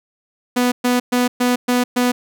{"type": "tone bursts", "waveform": "sawtooth", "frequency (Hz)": 246.9, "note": "B3", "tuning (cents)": 0, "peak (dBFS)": -10, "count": 6, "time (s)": [0.56, 2.12], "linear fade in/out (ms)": 10, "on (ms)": 160, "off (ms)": 120, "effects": []}